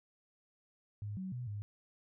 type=tone with pitch steps; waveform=sine; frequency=103.7 / 188.2 / 123.6 / 103.1 Hz; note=G#2 / F#3 / B2 / G#2; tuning=-2 / +30 / +2 / -12 cents; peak=-38 dBFS; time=1.02-1.62 s; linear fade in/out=0 ms; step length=150 ms; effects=none